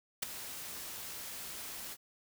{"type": "noise with ADSR envelope", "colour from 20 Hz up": "white", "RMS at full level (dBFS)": -31, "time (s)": [0.22, 1.97], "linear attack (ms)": 11, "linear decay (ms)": 7, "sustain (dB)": -13, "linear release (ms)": 48, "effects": []}